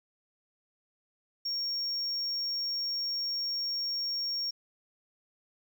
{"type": "tone", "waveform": "sine", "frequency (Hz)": 5540, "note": "F8", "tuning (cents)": -15, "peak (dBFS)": -28, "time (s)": [1.45, 4.51], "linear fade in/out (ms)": 10, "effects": ["tanh soft clip ceiling -28 dBFS", "10-bit"]}